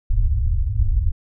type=low-pass noise; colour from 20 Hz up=pink; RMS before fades=-18 dBFS; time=0.1-1.12 s; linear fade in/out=2 ms; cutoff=110 Hz; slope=96 dB/octave; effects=none